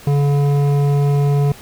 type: tone with hard clipping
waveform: triangle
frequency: 142.8 Hz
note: D3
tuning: 48 cents flat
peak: -14 dBFS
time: 0.07-1.52 s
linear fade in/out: 2 ms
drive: 15 dB
effects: pink hiss -40 dBFS RMS until 1.61 s